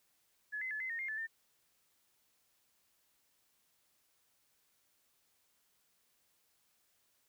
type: tone with pitch steps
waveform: sine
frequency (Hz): 1704 / 2048 / 1722 / 2054 / 1843 / 2118 / 1743 / 1803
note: G#6 / C7 / A6 / C7 / A#6 / C7 / A6 / A6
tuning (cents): +44 / -38 / -38 / -33 / -20 / +21 / -17 / +42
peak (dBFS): -37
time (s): 0.52-1.272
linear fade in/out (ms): 20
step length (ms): 94
effects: white hiss -75 dBFS RMS until 7.28 s